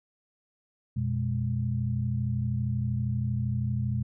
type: tone cluster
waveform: sine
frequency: 88.9 / 121.6 / 206.5 Hz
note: F2 / B2 / G#3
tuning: +31 / -26 / -10 cents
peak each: -33 / -27 / -34 dBFS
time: 0.96-4.03 s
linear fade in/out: 10 ms
effects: none

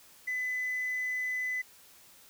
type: tone with hard clipping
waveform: triangle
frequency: 2007 Hz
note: B6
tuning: 27 cents sharp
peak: -30 dBFS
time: 0.27-1.62 s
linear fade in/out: 10 ms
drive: 2 dB
effects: white hiss -57 dBFS RMS until 2.29 s

